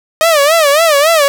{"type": "tone with vibrato", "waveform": "sawtooth", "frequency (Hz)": 613, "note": "D#5", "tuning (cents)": -26, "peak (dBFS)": -3, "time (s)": [0.21, 1.28], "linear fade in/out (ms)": 0, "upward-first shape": "sine", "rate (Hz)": 3.6, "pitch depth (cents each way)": 160, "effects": ["7-bit"]}